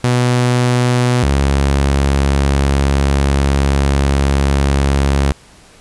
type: tone pair in turn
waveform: sawtooth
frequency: 123.47 / 69.3 Hz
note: B2 / C#2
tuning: 0 / 0 cents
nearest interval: minor seventh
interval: 1000 cents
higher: first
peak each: -7 dBFS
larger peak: neither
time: 0.04-1.23 / 1.23-5.32 s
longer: second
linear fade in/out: 0 ms
effects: pink hiss -44 dBFS RMS until 5.8 s + resampled to 24000 Hz